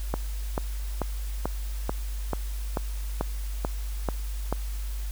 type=click train; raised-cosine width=1 ms; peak=-12 dBFS; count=11; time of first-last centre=0.14-4.526 s; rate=2.28 Hz; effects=added 50 Hz sine -29 dBFS peak until 5.11 s + white hiss -46 dBFS RMS until 5.11 s